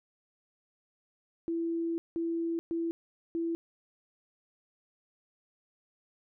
sine tone bursts at uneven times, 333.3 Hz, E4, 19 cents sharp, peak -29 dBFS, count 4, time 1.48-1.98 / 2.16-2.59 / 2.71-2.91 / 3.35-3.55 s, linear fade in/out 0 ms, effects none

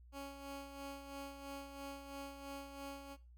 15% pulse tone with tremolo, 277.7 Hz, C#4, 3 cents sharp, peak -38 dBFS, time 0.12-3.17 s, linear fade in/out 50 ms, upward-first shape sine, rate 3 Hz, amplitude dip 55%, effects noise-tail reverb RT60 0.3 s tail -17 dB re dry + added 60 Hz sine -57 dBFS peak until 3.37 s

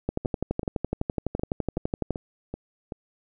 two click trains, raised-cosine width 2 ms, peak -12 / -19 dBFS, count 25 / 8, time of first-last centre 0.09-2.107 / 0.25-2.922 s, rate 11.9 / 2.62 Hz, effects none

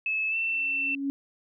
sine tone with pitch glide, 2600 to 2681 Hz, E7 to E7, -24 to +29 cents, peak -25 dBFS, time 0.06-0.95 s, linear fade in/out 2 ms, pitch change +53 cents, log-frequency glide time 0.29-0.36 s
sine tone with exponential growth, 277.2 Hz, C#4, in tune, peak -24 dBFS, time 0.45-1.1 s, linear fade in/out 0 ms, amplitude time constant 140 ms
effects none

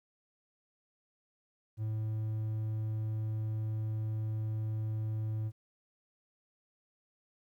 triangle tone, 109 Hz, A2, 16 cents flat, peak -30 dBFS, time 1.77-5.52 s, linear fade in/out 50 ms, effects 12-bit

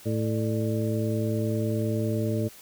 harmonic tone with a mistuned harmonic, 110 Hz, A2, in tune, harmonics 1 / 2 / 3 / 4 / 5, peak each -27 / -30 / -32 / -33 / -34 dBFS, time 0.05-2.49 s, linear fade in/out 20 ms, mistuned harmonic 5, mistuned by +120 cents, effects white hiss -49 dBFS RMS until 2.61 s

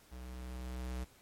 square tone with level ramp, 62.7 Hz, B1, 27 cents sharp, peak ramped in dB -46 to -37 dBFS, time 0.11-1.05 s, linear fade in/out 20 ms, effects pink hiss -63 dBFS RMS until 1.21 s + MP3 64 kbps

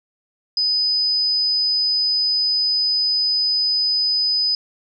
sine tone, 5000 Hz, D#8, 8 cents sharp, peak -16 dBFS, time 0.57-4.55 s, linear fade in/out 2 ms, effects none

